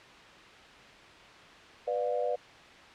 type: chord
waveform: sine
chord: B diminished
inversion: none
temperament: just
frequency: 493.9 / 592.7 / 711.2 Hz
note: B4 / D5 / F5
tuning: 0 / +16 / +31 cents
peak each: -31 / -32 / -35 dBFS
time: 1.87-2.36 s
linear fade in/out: 10 ms
effects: white hiss -51 dBFS RMS until 2.94 s + low-pass 3000 Hz 12 dB/octave